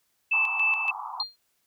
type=tone with tremolo; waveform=sine; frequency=2637 Hz; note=E7; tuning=in tune; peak=-20 dBFS; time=0.31-0.91 s; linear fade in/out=10 ms; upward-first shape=square; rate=3.5 Hz; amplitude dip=50%
type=band-pass noise; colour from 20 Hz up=pink; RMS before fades=-36 dBFS; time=0.33-1.23 s; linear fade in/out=5 ms; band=790 to 1200 Hz; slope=96 dB/octave
type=tone with exponential decay; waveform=sine; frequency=4200 Hz; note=C8; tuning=6 cents sharp; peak=-22 dBFS; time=1.2-1.36 s; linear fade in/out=1 ms; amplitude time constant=33 ms
effects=white hiss -72 dBFS RMS until 1.66 s